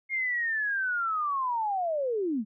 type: linear sweep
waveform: sine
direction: down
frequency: 2150 to 196 Hz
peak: -26 dBFS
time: 0.09-2.45 s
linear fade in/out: 50 ms
effects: none